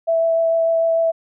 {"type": "tone with vibrato", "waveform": "sine", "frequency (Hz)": 659.3, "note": "E5", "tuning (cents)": 0, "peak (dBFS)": -14, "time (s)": [0.07, 1.12], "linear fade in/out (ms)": 20, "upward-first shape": "triangle", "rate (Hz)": 6.7, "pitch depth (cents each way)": 10, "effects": []}